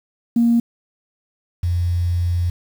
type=tone pair in turn; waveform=sine; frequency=234.3 / 87.61 Hz; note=A#3 / F2; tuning=+9 / +6 cents; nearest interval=octave + perfect fourth; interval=1703 cents; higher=first; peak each=-11 / -16 dBFS; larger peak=first; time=0.36-0.6 / 1.63-2.5 s; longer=second; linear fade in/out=5 ms; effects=tanh soft clip ceiling -7 dBFS + 7-bit